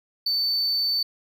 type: tone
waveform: triangle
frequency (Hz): 4529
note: C#8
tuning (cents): +36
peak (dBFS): -20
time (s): 0.26-1.03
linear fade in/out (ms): 5
effects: none